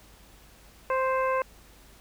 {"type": "harmonic tone", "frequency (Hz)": 523.3, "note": "C5", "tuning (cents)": 0, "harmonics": [1, 2, 3, 4, 5], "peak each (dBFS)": [-26, -27, -35, -39, -40], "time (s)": [0.9, 1.42], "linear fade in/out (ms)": 2, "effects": ["added 50 Hz sine -55 dBFS peak until 2 s", "pink hiss -55 dBFS RMS until 2 s"]}